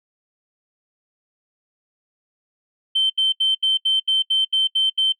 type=tone bursts; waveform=sine; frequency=3101 Hz; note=G7; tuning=19 cents flat; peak=-14 dBFS; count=10; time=2.95-5.125 s; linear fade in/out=10 ms; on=150 ms; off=75 ms; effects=noise-tail reverb RT60 0.1 s tail -23 dB re dry + tanh soft clip ceiling -11 dBFS